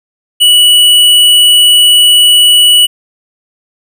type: tone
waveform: square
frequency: 2944 Hz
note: F#7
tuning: 9 cents flat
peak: -3 dBFS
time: 0.4-2.87 s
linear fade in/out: 20 ms
effects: none